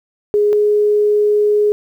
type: tone pair in turn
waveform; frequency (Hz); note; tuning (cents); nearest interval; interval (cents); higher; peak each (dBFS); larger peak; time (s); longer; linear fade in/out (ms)
sine; 415.3 / 417.7; G#4 / G#4; 0 / +10; unison; 10; second; -10; neither; 0.34-0.53 / 0.53-1.72; second; 0
effects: 8-bit